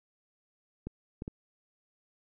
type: clicks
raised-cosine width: 3 ms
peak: -24 dBFS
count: 3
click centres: 0.87 / 1.221 / 1.279 s
effects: none